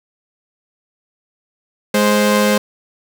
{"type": "tone pair together", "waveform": "sawtooth", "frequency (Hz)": [208.6, 523.3], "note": ["G#3", "C5"], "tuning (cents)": [8, 0], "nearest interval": "octave + major third", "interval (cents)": 1592, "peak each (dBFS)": [-10, -11], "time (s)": [1.94, 2.58], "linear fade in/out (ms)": 5, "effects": []}